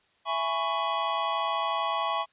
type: chord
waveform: square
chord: C# minor seventh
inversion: first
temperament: just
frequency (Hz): 665.2 / 831.5 / 997.9 / 1108.7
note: E5 / G#5 / B5 / C#6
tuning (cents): +16 / +2 / +18 / 0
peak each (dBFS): -34 / -33 / -35 / -30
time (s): 0.25-2.26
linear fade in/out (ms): 50
effects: white hiss -66 dBFS RMS until 2.32 s + resampled to 8000 Hz